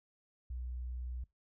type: tone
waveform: sine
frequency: 61.74 Hz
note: B1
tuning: in tune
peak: -38 dBFS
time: 0.5-1.24 s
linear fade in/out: 5 ms
effects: noise-tail reverb RT60 0.2 s tail -23 dB re dry